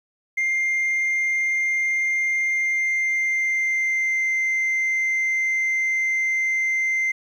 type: tone with pitch glide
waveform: sine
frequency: 2106 to 2083 Hz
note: C7 to C7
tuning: +11 to -8 cents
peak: -17 dBFS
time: 0.37-7.12 s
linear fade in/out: 10 ms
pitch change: -19 cents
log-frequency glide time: 2.44-4.36 s
effects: tanh soft clip ceiling -18 dBFS + 9-bit